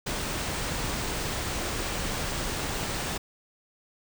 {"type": "band-stop noise", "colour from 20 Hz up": "pink", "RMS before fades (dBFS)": -31, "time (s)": [0.06, 3.18], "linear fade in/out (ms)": 10, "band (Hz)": [10000, 14000], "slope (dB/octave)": 96, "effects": []}